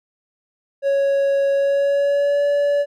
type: tone with pitch glide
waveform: triangle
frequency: 554.4 to 574 Hz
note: C#5 to D5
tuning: 0 to -40 cents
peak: -13 dBFS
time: 0.82-2.86 s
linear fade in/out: 50 ms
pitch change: +60 cents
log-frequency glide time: 1.53-2.44 s
effects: none